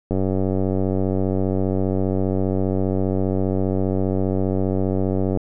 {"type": "click train", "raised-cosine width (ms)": 2, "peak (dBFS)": -9, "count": 501, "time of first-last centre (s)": [0.11, 5.373], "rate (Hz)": 95, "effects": []}